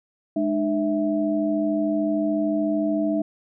sine tone cluster, 208.6 / 302.1 / 655 Hz, G#3 / D4 / E5, +8 / +49 / -11 cents, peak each -27 / -22 / -26 dBFS, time 0.36-3.22 s, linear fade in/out 5 ms, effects none

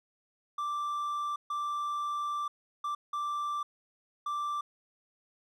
triangle tone bursts at uneven times, 1174.7 Hz, D6, in tune, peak -29 dBFS, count 5, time 0.58-1.36 / 1.5-2.48 / 2.84-2.95 / 3.13-3.63 / 4.26-4.61 s, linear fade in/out 5 ms, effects none

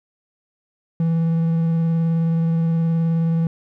triangle tone with vibrato, 164.81 Hz, E3, in tune, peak -14 dBFS, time 1-3.47 s, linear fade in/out 2 ms, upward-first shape triangle, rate 19 Hz, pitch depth 17 cents each way, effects none

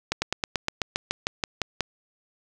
slowing click train, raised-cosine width 0.2 ms, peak -7 dBFS, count 13, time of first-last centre 0.12-1.807 s, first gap 100 ms, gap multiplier 1.06, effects none

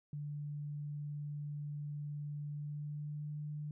sine tone with pitch glide, 146.83 to 149.22 Hz, D3 to D3, 0 to +28 cents, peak -39 dBFS, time 0.13-3.71 s, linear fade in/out 2 ms, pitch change +28 cents, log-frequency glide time 2.49-3.35 s, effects none

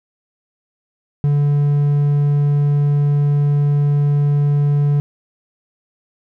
triangle tone, 144.7 Hz, D3, 25 cents flat, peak -10 dBFS, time 1.24-5 s, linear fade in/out 0 ms, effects none

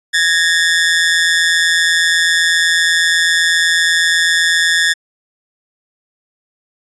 sawtooth ring-modulated tone, 1753 Hz, A6, 7 cents flat, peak -4 dBFS, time 0.13-4.94 s, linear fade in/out 20 ms, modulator 84 Hz, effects resampled to 22050 Hz

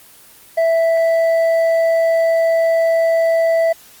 sine tone with hard clipping, 659.3 Hz, E5, in tune, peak -13 dBFS, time 0.57-3.73 s, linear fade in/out 10 ms, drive 4 dB, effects white hiss -44 dBFS RMS until 4 s + Opus 24 kbps

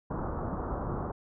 pink low-pass noise, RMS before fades -34 dBFS, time 0.1-1.12 s, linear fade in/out 10 ms, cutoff 1300 Hz, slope 48 dB/octave, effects none

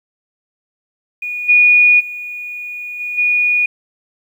sine tone with level steps, 2454 Hz, D#7, 25 cents flat, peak -20 / -6 / -24 / -20 / -11 dBFS, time 1.22-3.66 s, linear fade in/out 5 ms, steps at 1.48 / 1.99 / 2.99 / 3.17 s, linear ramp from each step 20 ms, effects 8-bit

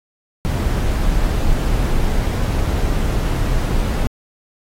brown noise, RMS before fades -17 dBFS, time 0.45-4.07 s, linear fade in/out 0 ms, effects AAC 48 kbps

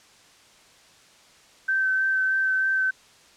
sine tone with vibrato, 1544 Hz, G6, 27 cents flat, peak -20 dBFS, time 1.68-2.91 s, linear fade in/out 10 ms, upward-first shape sine, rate 3.2 Hz, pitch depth 14 cents each way, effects white hiss -54 dBFS RMS until 3.36 s + low-pass 7000 Hz 12 dB/octave

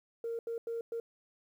sine tone bursts at uneven times, 462.5 Hz, A#4, 14 cents flat, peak -33 dBFS, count 4, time 0.24-0.39 / 0.47-0.58 / 0.67-0.81 / 0.92-1 s, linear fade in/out 2 ms, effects tanh soft clip ceiling -30 dBFS + 11-bit

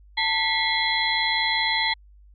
sine tone cluster, 890 / 1964 / 2129 / 3349 / 4063 Hz, A5 / B6 / C7 / G#7 / B7, +20 / -10 / +30 / +14 / +48 cents, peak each -27 dBFS, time 0.17-1.94 s, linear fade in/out 10 ms, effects added 50 Hz sine -48 dBFS peak until 2.34 s

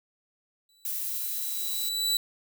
sawtooth tone with exponential growth, 3951 Hz, B7, in tune, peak -19 dBFS, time 0.69-2.17 s, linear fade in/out 2 ms, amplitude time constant 320 ms
violet noise, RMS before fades -32 dBFS, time 0.85-1.89 s, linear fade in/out 2 ms
effects none

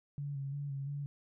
sine tone with vibrato, 140.4 Hz, C#3, 22 cents sharp, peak -36 dBFS, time 0.18-1.06 s, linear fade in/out 0 ms, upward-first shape square, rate 2.9 Hz, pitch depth 33 cents each way, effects none

